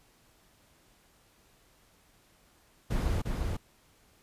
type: noise with echo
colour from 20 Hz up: brown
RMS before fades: -29 dBFS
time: 2.9-3.22 s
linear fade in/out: 10 ms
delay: 350 ms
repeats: 1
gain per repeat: -3 dB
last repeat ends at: 3.57 s
effects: pink hiss -64 dBFS RMS until 4.22 s + resampled to 32000 Hz